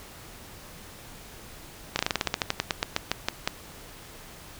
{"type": "slowing click train", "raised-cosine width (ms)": 0.2, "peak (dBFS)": -6, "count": 18, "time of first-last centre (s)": [1.96, 3.475], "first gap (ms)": 31, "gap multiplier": 1.12, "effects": ["pink hiss -46 dBFS RMS until 4.59 s"]}